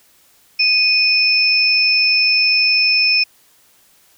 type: tone pair together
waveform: sine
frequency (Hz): 2489 / 5281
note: D#7 / E8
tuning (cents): 0 / +2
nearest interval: octave + minor second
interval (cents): 1302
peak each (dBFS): -14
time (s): 0.59-3.24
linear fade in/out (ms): 10
effects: white hiss -53 dBFS RMS until 4.17 s